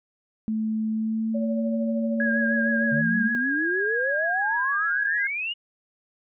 sine tone with pitch glide, 218.8 to 226.5 Hz, A3 to A#3, -9 to -50 cents, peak -23 dBFS, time 0.48-3.35 s, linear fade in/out 0 ms, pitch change +59 cents, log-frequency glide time 0.9-1.69 s
sine tone with tremolo, 569 Hz, C#5, 45 cents sharp, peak -27 dBFS, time 1.34-3.02 s, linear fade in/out 10 ms, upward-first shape triangle, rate 13 Hz, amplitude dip 55%
sine tone with vibrato, 1642 Hz, G#6, 20 cents flat, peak -23 dBFS, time 2.2-5.27 s, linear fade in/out 2 ms, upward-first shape triangle, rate 6.5 Hz, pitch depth 48 cents each way
sine exponential sweep, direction up, 139.8 to 2929 Hz, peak -26 dBFS, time 2.91-5.54 s, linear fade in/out 20 ms
effects none

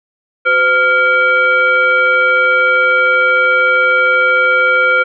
sine tone with frequency modulation, 1398 Hz, F6, 1 cent sharp, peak -8 dBFS, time 0.45-5.04 s, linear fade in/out 20 ms, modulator 887 Hz, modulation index 0.88, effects none

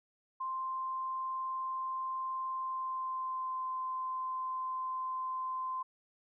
sine tone with pitch glide, 1046.5 to 1036.3 Hz, C6 to C6, 0 to -17 cents, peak -34 dBFS, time 0.4-5.83 s, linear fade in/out 10 ms, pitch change -17 cents, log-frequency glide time 2.55-3.64 s, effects none

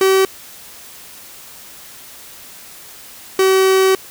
45% pulse tone pair in turn, 382.9 / 380.9 Hz, G4 / G4, -41 / -50 cents, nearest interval unison, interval 9 cents, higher first, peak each -10 dBFS, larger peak neither, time 0.01-0.25 / 3.39-3.95 s, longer second, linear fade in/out 2 ms, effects white hiss -38 dBFS RMS until 4.1 s

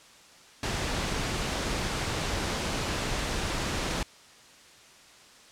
pink noise, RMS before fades -30 dBFS, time 0.63-4.03 s, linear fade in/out 2 ms, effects white hiss -53 dBFS RMS until 5.51 s + low-pass 7000 Hz 12 dB/octave

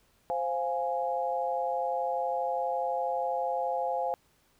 sine chord, F minor, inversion second, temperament equal, 523.3 / 698.5 / 830.6 Hz, C5 / F5 / Ab5, 0 / 0 / 0 cents, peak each -32 dBFS, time 0.3-4.14 s, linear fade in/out 0 ms, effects pink hiss -67 dBFS RMS until 4.59 s

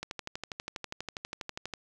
click train, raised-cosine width 0.2 ms, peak -19 dBFS, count 22, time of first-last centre 0.03-1.737 s, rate 12.3 Hz, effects none

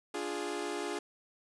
sawtooth chord, D diminished, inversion none, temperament equal, 293.7 / 349.2 / 415.3 Hz, D4 / F4 / Ab4, 0 / 0 / 0 cents, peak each -37 / -35 / -34 dBFS, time 0.14-0.99 s, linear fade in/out 5 ms, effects resampled to 24000 Hz + 9-bit

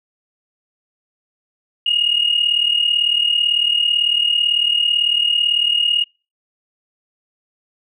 sine tone pair together, 2854 / 2892 Hz, F7 / F#7, +37 / -40 cents, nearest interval unison, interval 23 cents, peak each -15 / -18 dBFS, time 1.86-6.04 s, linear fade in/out 5 ms, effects noise-tail reverb RT60 0.3 s tail -26 dB re dry + tanh soft clip ceiling -6 dBFS

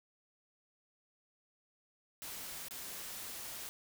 white noise with dropouts, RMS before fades -45 dBFS, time 2.22-3.69 s, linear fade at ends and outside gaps 0 ms, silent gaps 2.684-2.709 s, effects none

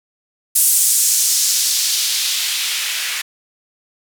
blue noise with band-pass filter sweep, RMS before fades -17 dBFS, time 0.55-3.22 s, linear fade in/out 10 ms, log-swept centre 9700 to 2100 Hz, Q 1.3, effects none

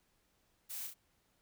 blue noise with echo, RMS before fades -44 dBFS, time 0.69-0.88 s, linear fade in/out 20 ms, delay 32 ms, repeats 2, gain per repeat -4 dB, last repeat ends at 0.944 s, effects pink hiss -75 dBFS RMS until 1.41 s

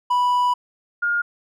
triangle / sine tone pair in turn, 985 / 1418.3 Hz, B5 / F6, -5 / +26 cents, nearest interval tritone, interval 631 cents, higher second, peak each -14 / -18 dBFS, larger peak first, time 0.1-0.54 / 1.02-1.22 s, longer first, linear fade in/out 10 ms, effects none

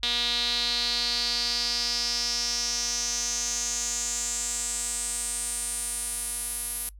sawtooth tone with band-pass filter sweep, 239.8 Hz, A#3, 49 cents sharp, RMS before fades -29 dBFS, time 0.03-6.89 s, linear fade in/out 0 ms, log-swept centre 3700 to 11000 Hz, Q 5.8, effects noise-tail reverb RT60 0.1 s tail -22 dB re dry + added 50 Hz sine -44 dBFS peak until 6.99 s

